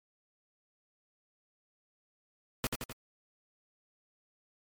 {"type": "noise with echo", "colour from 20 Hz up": "pink", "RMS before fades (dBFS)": -31, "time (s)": [2.64, 2.67], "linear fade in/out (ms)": 0, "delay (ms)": 85, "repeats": 3, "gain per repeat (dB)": -4, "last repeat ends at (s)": 2.925, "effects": ["MP3 96 kbps"]}